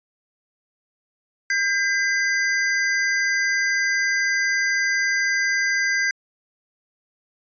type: tone pair together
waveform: square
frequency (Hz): 1600 / 2022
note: G6 / B6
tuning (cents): +35 / +40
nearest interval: major third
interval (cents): 405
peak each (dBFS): -22 / -23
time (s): 1.5-6.11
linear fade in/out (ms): 2
effects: resampled to 16000 Hz